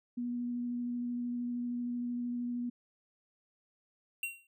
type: tone with vibrato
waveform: sine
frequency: 242.3 Hz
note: B3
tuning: 33 cents flat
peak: -33 dBFS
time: 0.17-2.7 s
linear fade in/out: 10 ms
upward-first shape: square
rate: 13 Hz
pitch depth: 8 cents each way
type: tone with exponential decay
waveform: square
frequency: 2746 Hz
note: F7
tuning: 30 cents flat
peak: -32 dBFS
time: 4.23-4.47 s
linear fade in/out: 2 ms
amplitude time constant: 52 ms
effects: none